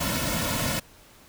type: noise with comb filter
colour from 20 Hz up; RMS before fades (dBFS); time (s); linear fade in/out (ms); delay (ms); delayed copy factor
pink; -27; 0-0.8; 10; 2.5; -1
effects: pink hiss -53 dBFS RMS until 1.28 s